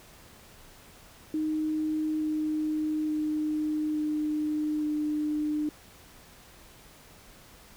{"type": "tone with pitch steps", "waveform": "sine", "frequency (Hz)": [310, 307.9, 305.7, 303.6, 301.5], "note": ["D#4", "D#4", "D#4", "D#4", "D4"], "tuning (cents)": [-6, -18, -30, -42, 46], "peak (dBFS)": -26, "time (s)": [1.34, 5.69], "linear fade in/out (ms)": 2, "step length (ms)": 870, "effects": ["pink hiss -53 dBFS RMS until 7.76 s"]}